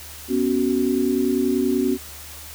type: chord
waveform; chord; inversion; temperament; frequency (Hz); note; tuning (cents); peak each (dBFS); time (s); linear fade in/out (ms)
sine; B suspended second; none; equal with one note detuned; 246.9 / 277.2 / 372.6; B3 / C#4 / F#4; 0 / 0 / +12; -22; 0.28-1.98; 50
effects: added 75 Hz sine -43 dBFS peak until 2.54 s + white hiss -39 dBFS RMS until 2.54 s